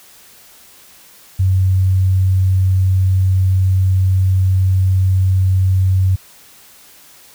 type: tone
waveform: sine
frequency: 94 Hz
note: F#2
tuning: 28 cents sharp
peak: -10 dBFS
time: 1.39-6.16 s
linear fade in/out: 10 ms
effects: white hiss -44 dBFS RMS until 7.34 s